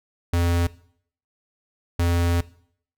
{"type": "tone bursts at uneven times", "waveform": "square", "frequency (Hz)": 86, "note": "F2", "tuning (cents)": -26, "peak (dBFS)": -19, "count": 2, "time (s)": [[0.33, 0.67], [1.99, 2.41]], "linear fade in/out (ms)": 5, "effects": ["noise-tail reverb RT60 0.6 s tail -19 dB re dry"]}